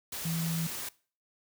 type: tone in noise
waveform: sine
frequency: 164.81 Hz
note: E3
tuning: in tune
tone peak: -30 dBFS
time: 0.25-0.67 s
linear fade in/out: 5 ms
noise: white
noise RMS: -38 dBFS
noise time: 0.12-0.89 s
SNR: +5 dB
effects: noise-tail reverb RT60 0.4 s tail -21 dB re dry